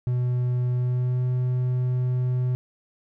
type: tone with pitch glide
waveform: triangle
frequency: 124 to 125.8 Hz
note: B2 to B2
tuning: +7 to +32 cents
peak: -19 dBFS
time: 0.07-2.55 s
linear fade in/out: 0 ms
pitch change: +25 cents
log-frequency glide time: 0.73-1.25 s
effects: none